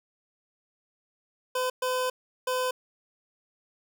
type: tone bursts at uneven times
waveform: 25% pulse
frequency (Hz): 508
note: B4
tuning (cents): +49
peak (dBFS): -22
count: 3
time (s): 1.55-1.7 / 1.82-2.1 / 2.47-2.71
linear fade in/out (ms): 5
effects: none